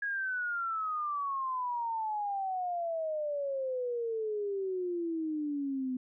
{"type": "exponential sweep", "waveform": "sine", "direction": "down", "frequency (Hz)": [1661.2, 251.7], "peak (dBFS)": -31, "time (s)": [0.02, 5.97], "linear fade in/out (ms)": 5, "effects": []}